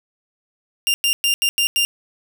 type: tone bursts at uneven times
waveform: sawtooth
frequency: 2794 Hz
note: F7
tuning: in tune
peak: -12 dBFS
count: 6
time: 0.87-0.94 / 1.04-1.13 / 1.24-1.34 / 1.42-1.49 / 1.58-1.67 / 1.76-1.85 s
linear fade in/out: 0 ms
effects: none